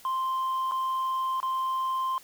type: tone with dropouts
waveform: sine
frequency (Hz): 1046.5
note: C6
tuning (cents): 0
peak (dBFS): -23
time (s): 0.05-2.18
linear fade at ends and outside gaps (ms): 1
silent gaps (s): 0.712-0.719 / 1.402-1.429
effects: tanh soft clip ceiling -25 dBFS + white hiss -53 dBFS RMS until 2.23 s